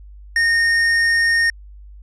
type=tone with hard clipping; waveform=sine; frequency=1842 Hz; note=A#6; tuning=21 cents flat; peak=-15 dBFS; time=0.36-1.5 s; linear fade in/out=2 ms; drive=8 dB; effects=added 50 Hz sine -37 dBFS peak until 2.02 s + resampled to 32000 Hz